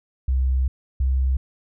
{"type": "tone pair in turn", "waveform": "sine", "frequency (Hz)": [64.9, 65.46], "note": ["C2", "C2"], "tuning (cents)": [-13, 1], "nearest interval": "unison", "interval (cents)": 14, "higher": "second", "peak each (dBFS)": -17, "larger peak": "neither", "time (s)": [[0.28, 0.68], [1, 1.37]], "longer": "first", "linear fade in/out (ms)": 5, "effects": []}